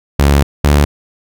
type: tone pair in turn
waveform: sawtooth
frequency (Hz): 70.9 / 72.73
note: C#2 / D2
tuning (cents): +40 / -16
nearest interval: unison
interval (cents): 44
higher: second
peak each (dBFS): -3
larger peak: neither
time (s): 0.19-0.43 / 0.64-0.85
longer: first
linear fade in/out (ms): 5
effects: none